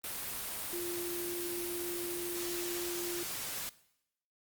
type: tone in noise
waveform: sine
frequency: 349.2 Hz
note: F4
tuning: in tune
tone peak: -37 dBFS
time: 0.73-3.23 s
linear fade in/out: 0 ms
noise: white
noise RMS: -39 dBFS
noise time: 0.04-3.69 s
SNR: -1 dB
effects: noise-tail reverb RT60 0.8 s tail -19 dB re dry + Opus 32 kbps